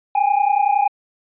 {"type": "tone pair together", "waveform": "triangle", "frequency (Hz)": [799, 829.8], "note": ["G5", "G#5"], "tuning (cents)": [33, -2], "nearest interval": "minor second", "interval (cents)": 65, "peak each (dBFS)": -15, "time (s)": [0.15, 0.88], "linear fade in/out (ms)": 5, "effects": ["resampled to 8000 Hz"]}